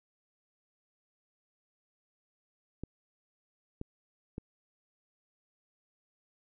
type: clicks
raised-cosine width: 3 ms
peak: -25 dBFS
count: 3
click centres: 2.836 / 3.814 / 4.381 s
effects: none